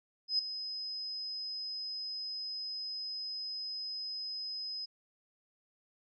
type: tone with ADSR envelope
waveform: sine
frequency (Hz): 5060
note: D#8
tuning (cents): +28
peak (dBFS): -25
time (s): 0.28-4.86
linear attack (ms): 110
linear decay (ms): 3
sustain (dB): -12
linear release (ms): 16
effects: none